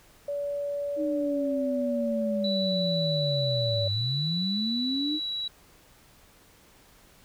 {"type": "tone", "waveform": "sine", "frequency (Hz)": 573, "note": "D5", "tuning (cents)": -43, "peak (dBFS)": -28, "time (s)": [0.28, 3.88], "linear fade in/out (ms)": 5}
{"type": "linear two-way sweep", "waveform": "sine", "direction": "down then up", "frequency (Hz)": [311.1, 99, 311.1], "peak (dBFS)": -27, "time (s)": [0.96, 5.2], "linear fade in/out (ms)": 50, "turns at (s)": 3.91}
{"type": "tone with pitch glide", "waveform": "sine", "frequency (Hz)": [3951, 3908], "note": ["B7", "B7"], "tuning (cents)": [0, -19], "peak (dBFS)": -29, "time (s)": [2.44, 5.48], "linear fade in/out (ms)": 5, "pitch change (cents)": -19, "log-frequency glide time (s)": [4.72, 5.34]}
{"effects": ["pink hiss -57 dBFS RMS until 7.24 s"]}